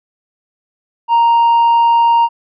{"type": "tone with tanh clipping", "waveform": "triangle", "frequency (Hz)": 932.3, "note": "A#5", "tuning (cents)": 0, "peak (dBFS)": -8, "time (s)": [1.08, 2.29], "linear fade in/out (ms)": 50, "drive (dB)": 7, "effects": []}